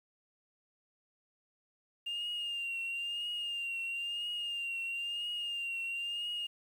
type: tone with vibrato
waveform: sine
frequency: 2801 Hz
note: F7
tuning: 4 cents sharp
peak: -33 dBFS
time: 2.06-6.47 s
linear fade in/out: 10 ms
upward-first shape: triangle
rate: 1 Hz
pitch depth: 51 cents each way
effects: tanh soft clip ceiling -32 dBFS + 10-bit